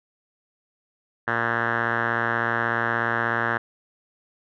5% pulse tone with low-pass filter, 116.54 Hz, A#2, in tune, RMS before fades -24 dBFS, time 1.27-3.58 s, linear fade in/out 10 ms, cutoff 1700 Hz, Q 5.8, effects none

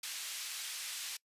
pink band-pass noise, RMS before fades -42 dBFS, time 0.03-1.17 s, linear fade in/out 5 ms, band 2700 to 12000 Hz, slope 12 dB/octave, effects noise-tail reverb RT60 0.1 s tail -23 dB re dry + resampled to 32000 Hz

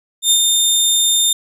20% pulse tone with ADSR envelope, 3625 Hz, A#7, 49 cents flat, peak -3 dBFS, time 0.22-1.33 s, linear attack 87 ms, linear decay 74 ms, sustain -3 dB, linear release 4 ms, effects none

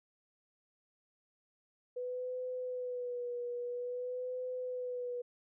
sine tone with vibrato, 494.5 Hz, B4, 2 cents sharp, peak -36 dBFS, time 1.96-5.22 s, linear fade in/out 10 ms, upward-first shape sine, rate 0.5 Hz, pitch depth 38 cents each way, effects none

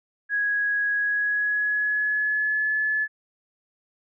sine tone with pitch glide, 1661.2 to 1721.8 Hz, G#6 to A6, 0 to -38 cents, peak -21 dBFS, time 0.29-3.08 s, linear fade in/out 50 ms, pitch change +62 cents, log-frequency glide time 0.95-2.75 s, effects none

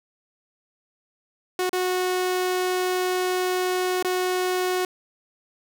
sawtooth tone with dropouts, 366.3 Hz, F#4, 17 cents flat, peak -18 dBFS, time 1.59-4.85 s, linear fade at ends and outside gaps 2 ms, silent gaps 1.694-1.73 / 4.026-4.047 s, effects none

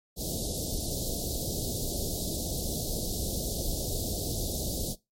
pink band-stop noise, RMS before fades -32 dBFS, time 0.16-4.96 s, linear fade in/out 50 ms, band 670 to 3800 Hz, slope 48 dB/octave, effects noise-tail reverb RT60 0.2 s tail -19 dB re dry + MP3 64 kbps

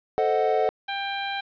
triangle chord, A diminished seventh, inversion none, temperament equal, 440 / 523.3 / 622.3 / 740 Hz, A4 / C5 / Eb5 / Gb5, 0 / 0 / 0 / 0 cents, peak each -22 / -26 / -25 / -22 dBFS, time 0.18-0.69 s, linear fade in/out 0 ms
harmonic tone, 793 Hz, G5, 20 cents sharp, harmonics 1 / 2 / 3 / 4 / 5, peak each -30 / -33 / -35 / -36 / -37 dBFS, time 0.88-1.41 s, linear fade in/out 10 ms
effects resampled to 11025 Hz + 9-bit

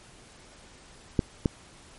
clicks, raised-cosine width 3 ms, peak -8 / -9 dBFS, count 2, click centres 1.192 / 1.458 s, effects pink hiss -52 dBFS RMS until 1.98 s + MP3 48 kbps

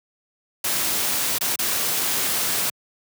white noise with dropouts, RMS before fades -23 dBFS, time 0.64-2.7 s, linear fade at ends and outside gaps 5 ms, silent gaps 1.385-1.409 / 1.559-1.589 s, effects high-pass 100 Hz 12 dB/octave

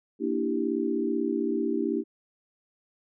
sine chord, E half-diminished seventh, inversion second, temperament equal, 233.1 / 293.7 / 329.6 / 392 Hz, Bb3 / D4 / E4 / G4, 0 / 0 / 0 / 0 cents, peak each -31 / -30 / -30 / -30 dBFS, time 0.19-2.04 s, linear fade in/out 50 ms, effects none

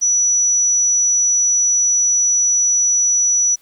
sine tone, 5900 Hz, F#8, 6 cents flat, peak -12 dBFS, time 0.01-3.56 s, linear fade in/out 20 ms, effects white hiss -55 dBFS RMS until 3.61 s

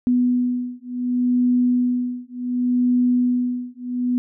sine beating tone pair, 246.9 / 247.58 Hz, B3 / B3, 0 / +4 cents, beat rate 0.68 Hz, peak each -20 dBFS, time 0.07-4.18 s, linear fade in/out 0 ms, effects none

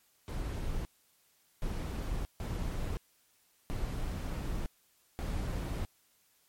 brown noise bursts at uneven times, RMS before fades -35 dBFS, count 5, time 0.28-0.85 / 1.62-2.25 / 2.4-2.97 / 3.7-4.66 / 5.19-5.85 s, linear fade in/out 0 ms, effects white hiss -69 dBFS RMS until 6.48 s + MP3 64 kbps

